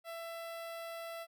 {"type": "tone with notch filter", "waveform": "sawtooth", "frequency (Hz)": 667, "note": "E5", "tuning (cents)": 20, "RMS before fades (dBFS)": -44, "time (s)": [0.04, 1.27], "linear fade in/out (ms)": 50, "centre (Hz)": 6700, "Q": 1.6, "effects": []}